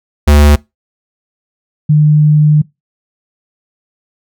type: tone pair in turn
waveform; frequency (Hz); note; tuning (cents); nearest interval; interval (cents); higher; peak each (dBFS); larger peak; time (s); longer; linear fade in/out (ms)
square / sine; 73.42 / 150.97; D2 / D3; 0 / +48; octave; 1248; second; -4; neither; 0.27-0.56 / 1.89-2.62; second; 10
effects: noise-tail reverb RT60 0.2 s tail -22 dB re dry